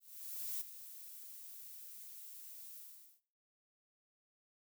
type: noise with ADSR envelope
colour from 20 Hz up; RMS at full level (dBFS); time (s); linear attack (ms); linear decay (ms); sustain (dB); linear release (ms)
violet; -40; 0-3.21; 610; 9; -12; 440
effects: noise-tail reverb RT60 0.5 s tail -19 dB re dry